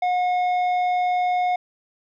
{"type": "tone with tanh clipping", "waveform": "sine", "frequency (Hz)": 723, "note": "F#5", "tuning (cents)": -40, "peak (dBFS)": -20, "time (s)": [0.02, 1.56], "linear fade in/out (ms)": 5, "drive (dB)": 8, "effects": []}